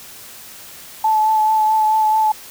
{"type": "tone with vibrato", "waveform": "sine", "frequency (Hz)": 868, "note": "A5", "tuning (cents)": -24, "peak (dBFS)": -12, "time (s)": [1.04, 2.32], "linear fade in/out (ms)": 5, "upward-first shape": "sine", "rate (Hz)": 4.6, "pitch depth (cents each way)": 18, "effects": ["white hiss -38 dBFS RMS until 2.5 s"]}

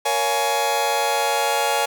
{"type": "chord", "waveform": "sawtooth", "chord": "Bb minor seventh", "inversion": "none", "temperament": "just", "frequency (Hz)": [466.2, 559.4, 699.2, 839.1], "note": ["Bb4", "Db5", "F5", "Ab5"], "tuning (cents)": [0, 16, 2, 18], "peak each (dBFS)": [-23, -21, -23, -17], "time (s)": [0.05, 1.86], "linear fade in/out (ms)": 10, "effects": []}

